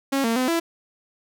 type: tone with pitch steps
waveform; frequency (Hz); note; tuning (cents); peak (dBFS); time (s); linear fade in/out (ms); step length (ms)
sawtooth; 273.5 / 228.6 / 255.3 / 334; C#4 / A#3 / C4 / E4; -23 / -34 / -42 / +23; -16; 0.12-0.6; 10; 120
effects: none